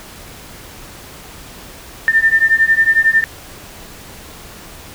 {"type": "beating tone pair", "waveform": "sine", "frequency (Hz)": [1790, 1801], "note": ["A6", "A6"], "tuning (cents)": [29, 40], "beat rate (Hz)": 11, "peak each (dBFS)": [-13, -12], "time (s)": [2.08, 3.24], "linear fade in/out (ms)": 0, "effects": ["pink hiss -36 dBFS RMS until 4.94 s"]}